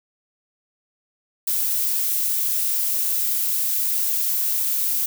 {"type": "noise", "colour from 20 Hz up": "violet", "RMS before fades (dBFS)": -22, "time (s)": [1.47, 5.06], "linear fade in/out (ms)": 5, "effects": []}